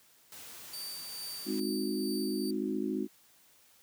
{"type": "noise", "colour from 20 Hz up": "white", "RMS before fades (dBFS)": -48, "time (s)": [0.32, 1.6], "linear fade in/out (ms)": 2}
{"type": "tone with tremolo", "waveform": "sawtooth", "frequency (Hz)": 4622, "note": "D8", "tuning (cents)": -28, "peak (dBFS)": -36, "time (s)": [0.73, 2.51], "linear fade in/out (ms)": 5, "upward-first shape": "sine", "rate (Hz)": 2.3, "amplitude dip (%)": 35}
{"type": "chord", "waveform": "sine", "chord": "Ab dominant seventh", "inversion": "none", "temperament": "equal with one note detuned", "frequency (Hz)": [207.7, 261.6, 311.1, 365.7], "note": ["Ab3", "C4", "Eb4", "Gb4"], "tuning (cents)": [0, 0, 0, -20], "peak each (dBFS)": -36, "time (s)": [1.45, 3.08], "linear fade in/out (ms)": 50}
{"effects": ["white hiss -63 dBFS RMS until 3.82 s", "high-pass 60 Hz 12 dB/octave"]}